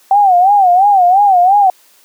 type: tone with vibrato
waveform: sine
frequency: 762 Hz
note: G5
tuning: 49 cents flat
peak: -5 dBFS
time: 0.11-1.7 s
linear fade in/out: 2 ms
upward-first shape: sine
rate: 2.9 Hz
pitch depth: 140 cents each way
effects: white hiss -48 dBFS RMS until 2.04 s + high-pass 300 Hz 12 dB/octave